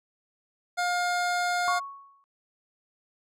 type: tone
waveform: 25% pulse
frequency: 710 Hz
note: F5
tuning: 28 cents sharp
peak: -21 dBFS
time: 0.77-1.8 s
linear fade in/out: 20 ms
type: tone with exponential decay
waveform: sine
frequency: 1108.7 Hz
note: C#6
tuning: in tune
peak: -23 dBFS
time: 1.68-2.24 s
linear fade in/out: 0 ms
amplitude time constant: 120 ms
effects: low-pass 9000 Hz 12 dB/octave